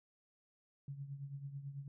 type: tone with tremolo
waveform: sine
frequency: 139.6 Hz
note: C#3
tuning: 13 cents sharp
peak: -40 dBFS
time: 0.88-1.88 s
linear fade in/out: 2 ms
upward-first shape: triangle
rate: 9.1 Hz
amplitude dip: 75%
effects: none